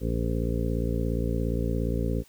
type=harmonic tone; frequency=57.2 Hz; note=A#1; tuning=32 cents flat; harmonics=1 / 2 / 3 / 4 / 5 / 7 / 8 / 9; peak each=-28 / -31 / -33 / -34 / -35 / -36 / -37 / -38 dBFS; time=0-2.24 s; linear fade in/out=50 ms; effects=white hiss -58 dBFS RMS until 2.28 s